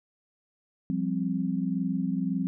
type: chord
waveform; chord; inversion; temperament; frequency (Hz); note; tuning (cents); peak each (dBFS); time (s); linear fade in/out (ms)
sine; F suspended second; none; just; 174.61 / 196.44 / 261.9; F3 / G3 / C4; 0 / +4 / +2; -30; 0.9-2.47; 0
effects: none